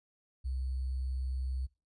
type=tone with sample-and-hold; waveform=sine; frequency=64.8 Hz; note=C2; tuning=16 cents flat; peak=-32 dBFS; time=0.44-1.67 s; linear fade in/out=20 ms; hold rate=4410 Hz; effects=noise-tail reverb RT60 0.3 s tail -24 dB re dry + resampled to 24000 Hz